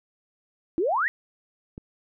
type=exponential sweep; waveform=sine; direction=up; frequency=309.3 to 1994 Hz; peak=-21 dBFS; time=0.78-1.08 s; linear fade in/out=0 ms
type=click; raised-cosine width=3 ms; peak=-25 dBFS; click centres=1.779 s
effects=none